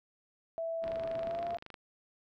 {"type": "tone with pitch glide", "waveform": "sine", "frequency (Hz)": [659.3, 686.9], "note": ["E5", "F5"], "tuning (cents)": [0, -29], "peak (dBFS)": -33, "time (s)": [0.58, 1.57], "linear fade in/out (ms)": 0, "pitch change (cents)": 71, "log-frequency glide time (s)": [1.2, 1.45]}
{"type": "low-pass noise", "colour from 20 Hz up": "white", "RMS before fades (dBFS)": -48, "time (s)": [0.81, 1.58], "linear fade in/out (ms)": 50, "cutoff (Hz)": 640, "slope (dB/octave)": 12}
{"type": "click train", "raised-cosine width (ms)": 0.3, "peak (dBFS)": -30, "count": 24, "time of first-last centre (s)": [0.84, 1.742], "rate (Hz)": 25.5}
{"effects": []}